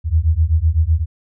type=beating tone pair; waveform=sine; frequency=76.5 / 84.4 Hz; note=D#2 / E2; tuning=-29 / +41 cents; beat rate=7.9 Hz; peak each=-15 dBFS; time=0.04-1.06 s; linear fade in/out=50 ms; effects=none